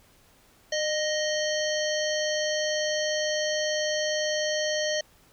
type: harmonic tone with a mistuned harmonic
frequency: 622.3 Hz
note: D#5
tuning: in tune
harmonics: 1 / 3 / 5 / 7 / 9 / 10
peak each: -27 / -32 / -34 / -35 / -37 / -37 dBFS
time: 0.72-5.01 s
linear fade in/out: 5 ms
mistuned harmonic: 1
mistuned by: -34 cents
effects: pink hiss -59 dBFS RMS until 5.32 s